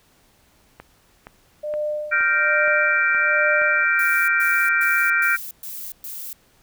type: click train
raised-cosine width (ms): 0.5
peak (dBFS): -22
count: 7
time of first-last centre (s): 0.8-3.617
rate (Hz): 2.13
type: tone with tremolo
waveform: sine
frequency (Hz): 601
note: D5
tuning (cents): +40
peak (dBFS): -21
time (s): 1.63-3.85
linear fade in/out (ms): 10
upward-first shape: sine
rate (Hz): 1.2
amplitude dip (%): 95
type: chord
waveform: sine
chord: G minor seventh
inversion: third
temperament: equal with one note detuned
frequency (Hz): 1396.9 / 1559.9 / 1864.7 / 2349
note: F6 / G6 / Bb6 / D7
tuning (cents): 0 / -9 / 0 / 0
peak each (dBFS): -20 / -21 / -25 / -22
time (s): 2.11-5.37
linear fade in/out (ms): 20
type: noise bursts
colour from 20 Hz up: violet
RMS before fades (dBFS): -33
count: 6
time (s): 3.99-6.33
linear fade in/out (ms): 2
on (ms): 290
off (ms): 120
effects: pink hiss -58 dBFS RMS until 6.62 s